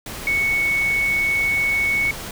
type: tone in noise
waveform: sine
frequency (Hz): 2217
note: C#7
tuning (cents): 0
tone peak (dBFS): -17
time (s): 0.27-2.11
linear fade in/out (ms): 2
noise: pink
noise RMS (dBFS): -32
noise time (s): 0.06-2.31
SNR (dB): +12
effects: none